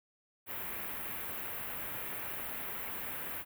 white band-stop noise, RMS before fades -40 dBFS, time 0.46-3.45 s, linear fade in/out 50 ms, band 2600 to 13000 Hz, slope 24 dB/octave, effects none

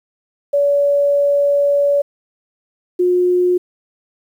sine tone pair in turn, 570 / 359.1 Hz, C#5 / F4, +48 / +48 cents, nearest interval minor sixth, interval 800 cents, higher first, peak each -11 dBFS, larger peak neither, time 0.53-2.02 / 2.99-3.58 s, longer first, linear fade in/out 10 ms, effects 8-bit

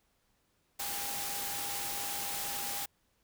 sine tone in noise, 806 Hz, G5, 48 cents sharp, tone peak -44 dBFS, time 0.79-2.86 s, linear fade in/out 10 ms, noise white, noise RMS -37 dBFS, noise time 0.79-2.86 s, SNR -10 dB, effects pink hiss -74 dBFS RMS until 3.23 s

